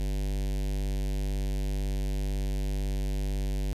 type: tone with notch filter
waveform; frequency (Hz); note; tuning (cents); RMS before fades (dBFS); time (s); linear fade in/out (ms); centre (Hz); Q
square; 49; G1; 0; -29; 0-3.73; 0; 1200; 0.58
effects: resampled to 32000 Hz + 9-bit